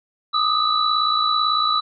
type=tone cluster; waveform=sine; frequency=1209 / 1267 / 3948 Hz; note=D6 / D#6 / B7; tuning=+50 / +31 / -1 cents; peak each=-21 dBFS; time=0.33-1.81 s; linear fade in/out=20 ms; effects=none